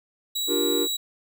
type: tone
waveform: sawtooth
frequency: 3889 Hz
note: B7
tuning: 27 cents flat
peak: -22 dBFS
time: 0.35-0.97 s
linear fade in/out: 10 ms
type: chord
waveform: triangle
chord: G minor seventh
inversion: second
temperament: equal with one note detuned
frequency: 293.7 / 349.2 / 392 / 469.7 Hz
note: D4 / F4 / G4 / Bb4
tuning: 0 / 0 / 0 / +13 cents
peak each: -26 dBFS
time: 0.47-0.88 s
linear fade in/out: 50 ms
effects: none